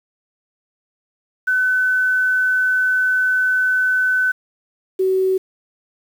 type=tone pair in turn; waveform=sine; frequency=1510 / 377.5 Hz; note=F#6 / F#4; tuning=+35 / +35 cents; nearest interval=2 octaves; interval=2400 cents; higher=first; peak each=-14 dBFS; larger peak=neither; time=1.47-4.32 / 4.99-5.38 s; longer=first; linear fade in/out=10 ms; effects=7-bit